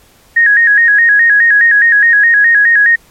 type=tone with vibrato; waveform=sine; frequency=1759 Hz; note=A6; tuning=1 cent flat; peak=-4 dBFS; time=0.36-2.96 s; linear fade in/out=10 ms; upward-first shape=square; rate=4.8 Hz; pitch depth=94 cents each way; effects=pink hiss -46 dBFS RMS until 3.1 s + MP3 64 kbps